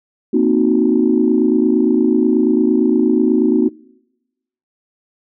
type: chord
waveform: sine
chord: C half-diminished seventh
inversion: third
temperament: equal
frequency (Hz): 233.1 / 261.6 / 311.1 / 370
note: Bb3 / C4 / Eb4 / Gb4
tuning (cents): 0 / 0 / 0 / 0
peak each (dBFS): -16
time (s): 0.33-3.69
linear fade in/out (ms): 10
effects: noise-tail reverb RT60 1.0 s tail -25 dB re dry + tanh soft clip ceiling -1 dBFS